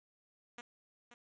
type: tone with echo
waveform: 5% pulse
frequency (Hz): 240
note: B3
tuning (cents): -49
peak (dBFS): -34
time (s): 0.58-0.61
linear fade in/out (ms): 2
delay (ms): 530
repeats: 1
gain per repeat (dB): -10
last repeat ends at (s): 1.14
effects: resampled to 16000 Hz